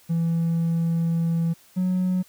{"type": "tone pair in turn", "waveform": "triangle", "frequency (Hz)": [166.5, 183.55], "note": ["E3", "F#3"], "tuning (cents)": [18, -14], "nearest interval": "major second", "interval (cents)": 168, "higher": "second", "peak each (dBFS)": -17, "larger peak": "neither", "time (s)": [[0.09, 1.54], [1.76, 2.23]], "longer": "first", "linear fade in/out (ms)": 20, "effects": ["tanh soft clip ceiling -15 dBFS", "white hiss -55 dBFS RMS until 2.28 s"]}